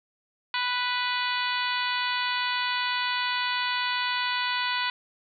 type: harmonic tone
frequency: 493.9 Hz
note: B4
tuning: in tune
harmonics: 2 / 3 / 4 / 5 / 6 / 7 / 8 / 9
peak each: -30 / -32 / -33 / -34 / -35 / -35 / -36 / -37 dBFS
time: 0.54-4.9 s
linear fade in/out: 2 ms
effects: none